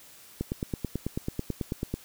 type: click train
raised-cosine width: 3 ms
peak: -16 dBFS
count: 15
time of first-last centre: 0.41-1.94 s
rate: 9.15 Hz
effects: white hiss -52 dBFS RMS until 2.04 s